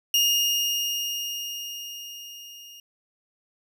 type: tone with level ramp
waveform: 30% pulse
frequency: 2840 Hz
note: F7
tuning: 28 cents sharp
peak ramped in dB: -15 to -41 dBFS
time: 0.14-2.8 s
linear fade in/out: 2 ms
effects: none